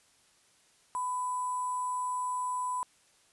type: tone with sample-and-hold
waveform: sine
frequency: 1000 Hz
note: B5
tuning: 21 cents sharp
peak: -30 dBFS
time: 0.95-2.83 s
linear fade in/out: 0 ms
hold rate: 8820 Hz
effects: white hiss -65 dBFS RMS until 3.32 s + resampled to 24000 Hz